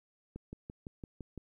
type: click train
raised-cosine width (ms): 3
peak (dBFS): -30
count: 7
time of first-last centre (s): 0.36-1.377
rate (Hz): 5.9
effects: 12-bit